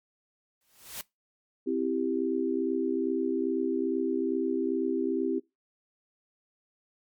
white noise with exponential growth, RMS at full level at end -35 dBFS, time 0.61-1.01 s, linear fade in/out 1 ms, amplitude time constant 85 ms
sine chord, C major, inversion none, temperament equal, 261.6 / 329.6 / 392 Hz, C4 / E4 / G4, 0 / 0 / 0 cents, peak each -30 dBFS, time 1.66-5.4 s, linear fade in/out 20 ms
effects noise-tail reverb RT60 0.2 s tail -22 dB re dry + MP3 96 kbps

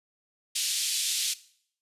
pink band-pass noise, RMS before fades -29 dBFS, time 0.55-1.34 s, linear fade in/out 10 ms, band 3100 to 11000 Hz, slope 24 dB/octave, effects noise-tail reverb RT60 0.6 s tail -18 dB re dry + resampled to 32000 Hz

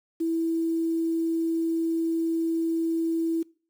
sine tone with quantisation, 329 Hz, E4, 3 cents flat, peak -23 dBFS, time 0.2-3.43 s, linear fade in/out 10 ms, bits 8, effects noise-tail reverb RT60 0.4 s tail -23 dB re dry

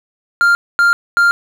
triangle tone bursts, 1396.9 Hz, F6, in tune, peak -6 dBFS, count 3, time 0.41-1.31 s, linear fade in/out 0 ms, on 140 ms, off 240 ms, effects 7-bit

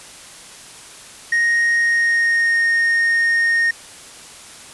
triangle tone with pitch glide, 1867 to 1848.8 Hz, A#6 to A#6, +2 to -15 cents, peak -12 dBFS, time 1.32-3.71 s, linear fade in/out 5 ms, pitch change -17 cents, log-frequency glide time 1.73-2.63 s, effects white hiss -39 dBFS RMS until 4.73 s + resampled to 24000 Hz

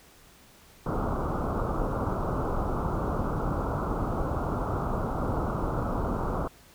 pink low-pass noise, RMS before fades -29 dBFS, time 0.86-6.48 s, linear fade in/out 5 ms, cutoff 1400 Hz, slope 96 dB/octave, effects pink hiss -55 dBFS RMS until 6.74 s

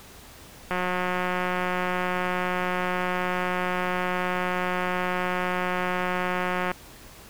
click train, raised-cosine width 0.5 ms, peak -12 dBFS, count 1088, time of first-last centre 0.71-6.716 s, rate 181 Hz, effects pink hiss -47 dBFS RMS until 7.29 s

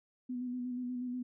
sine tone with vibrato, 248.4 Hz, B3, 10 cents sharp, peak -35 dBFS, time 0.29-1.23 s, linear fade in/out 10 ms, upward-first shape square, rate 8.3 Hz, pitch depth 23 cents each way, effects none

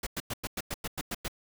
pink noise bursts, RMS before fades -34 dBFS, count 10, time 0.03-1.282 s, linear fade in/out 5 ms, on 37 ms, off 98 ms, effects none

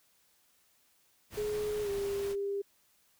pink noise, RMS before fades -45 dBFS, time 1.3-2.36 s, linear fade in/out 50 ms
sine tone with pitch glide, 420.9 to 399.6 Hz, G#4 to G4, +23 to +33 cents, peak -31 dBFS, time 1.37-2.62 s, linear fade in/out 10 ms, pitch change -90 cents, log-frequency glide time 1.82-1.89 s
effects white hiss -69 dBFS RMS until 3.19 s

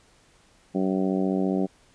harmonic tone, 94.9 Hz, F#2, 44 cents sharp, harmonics 2 / 3 / 4 / 5 / 6 / 7 / 8, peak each -25 / -27 / -29 / -35 / -35 / -36 / -38 dBFS, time 0.74-1.67 s, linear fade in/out 20 ms, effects pink hiss -59 dBFS RMS until 1.94 s + resampled to 22050 Hz

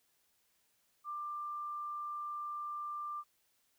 sine tone, 1187 Hz, D6, 18 cents sharp, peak -38 dBFS, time 1.04-3.24 s, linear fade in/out 50 ms, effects white hiss -75 dBFS RMS until 3.78 s

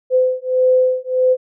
sine beating tone pair, 510 / 511.6 Hz, C5 / C5, -44 / -39 cents, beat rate 1.6 Hz, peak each -15 dBFS, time 0.1-1.37 s, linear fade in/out 50 ms, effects none

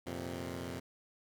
10% pulse chord, F suspended fourth, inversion none, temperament equal, 87.31 / 116.54 / 130.81 Hz, F2 / Bb2 / C3, 0 / 0 / 0 cents, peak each -34 / -38 / -37 dBFS, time 0.06-0.8 s, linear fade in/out 10 ms, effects none

